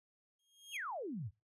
sawtooth tone with exponential growth, 3248 Hz, G#7, 39 cents flat, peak -40 dBFS, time 0.39-0.77 s, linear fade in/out 5 ms, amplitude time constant 82 ms
sine exponential sweep, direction down, 3165 to 83.8 Hz, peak -39 dBFS, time 0.71-1.31 s, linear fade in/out 50 ms
effects noise-tail reverb RT60 0.2 s tail -17 dB re dry + resampled to 32000 Hz

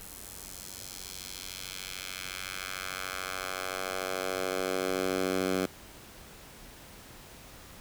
10% pulse tone with high-pass filter sweep, 93.6 Hz, F#2, 20 cents sharp, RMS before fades -35 dBFS, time 0-5.66 s, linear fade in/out 5 ms, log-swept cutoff 9800 to 220 Hz, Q 1, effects pink hiss -50 dBFS RMS until 7.8 s

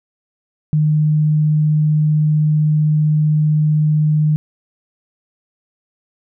sine tone, 152.6 Hz, D#3, 33 cents flat, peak -11 dBFS, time 0.73-4.36 s, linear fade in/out 0 ms, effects none

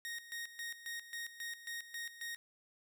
sawtooth tone with tremolo, 1864.7 Hz, A#6, in tune, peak -37 dBFS, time 0.05-2.36 s, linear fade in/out 0 ms, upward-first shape square, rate 3.7 Hz, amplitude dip 75%, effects none

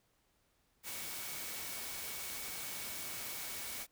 sine tone in noise, 2243 Hz, C#7, 20 cents sharp, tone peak -53 dBFS, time 0.83-3.87 s, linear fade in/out 50 ms, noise white, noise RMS -43 dBFS, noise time 0.83-3.87 s, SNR -13 dB, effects pink hiss -75 dBFS RMS until 3.91 s

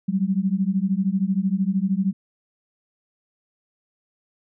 sine beating tone pair, 185.7 / 198.7 Hz, F#3 / G3, +7 / +24 cents, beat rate 13 Hz, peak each -22 dBFS, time 0.08-2.13 s, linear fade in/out 10 ms, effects none

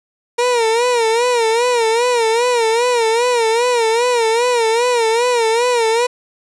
30% pulse tone with vibrato, 470 Hz, A#4, 14 cents sharp, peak -10 dBFS, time 0.38-6.07 s, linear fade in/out 10 ms, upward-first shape sine, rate 2.5 Hz, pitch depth 100 cents each way, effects resampled to 22050 Hz + 7-bit

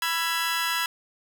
20% pulse chord, E major, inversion second, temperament equal with one note detuned, 987.8 / 1338.5 / 1661.2 Hz, B5 / E6 / G#6, 0 / +26 / 0 cents, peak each -24 dBFS, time 0.02-0.86 s, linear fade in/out 2 ms, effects none

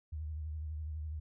sine tone with vibrato, 77.1 Hz, D#2, 15 cents flat, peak -37 dBFS, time 0.12-1.2 s, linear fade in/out 10 ms, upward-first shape triangle, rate 12 Hz, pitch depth 77 cents each way, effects none

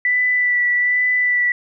sine tone with vibrato, 1975.5 Hz, B6, in tune, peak -14 dBFS, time 0.05-1.52 s, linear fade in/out 2 ms, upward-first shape sine, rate 1.2 Hz, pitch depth 17 cents each way, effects none

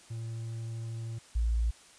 triangle / sine tone pair in turn, 114.1 / 57.05 Hz, A#2 / A#1, -37 / -37 cents, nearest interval octave, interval 1200 cents, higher first, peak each -33 / -25 dBFS, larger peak second, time 0.1-1.19 / 1.35-1.71 s, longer first, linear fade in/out 10 ms, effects white hiss -56 dBFS RMS until 1.98 s + resampled to 22050 Hz

